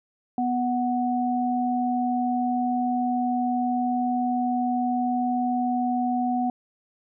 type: tone pair together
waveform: sine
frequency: 246.9 / 739.9 Hz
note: B3 / F#5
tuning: 0 / 0 cents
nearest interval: octave + perfect fifth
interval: 1900 cents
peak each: -24 / -25 dBFS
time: 0.38-6.5 s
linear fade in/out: 2 ms
effects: none